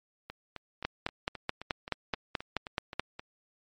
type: two click trains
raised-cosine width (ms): 0.3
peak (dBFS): -24 / -13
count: 12 / 11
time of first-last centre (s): 0.3-3.195 / 0.85-2.996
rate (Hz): 3.8 / 4.66
effects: MP3 48 kbps